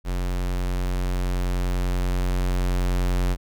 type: tone with level ramp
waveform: square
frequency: 45.18 Hz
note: F#1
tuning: 40 cents flat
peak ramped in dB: -24 to -20 dBFS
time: 0.04-3.37 s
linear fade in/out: 50 ms
effects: none